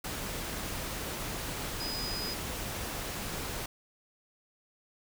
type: tone in noise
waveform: sine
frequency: 4978 Hz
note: D#8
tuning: in tune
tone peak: -36 dBFS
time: 1.8-2.34 s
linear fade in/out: 5 ms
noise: pink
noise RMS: -37 dBFS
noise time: 0.04-3.66 s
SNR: -2 dB
effects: none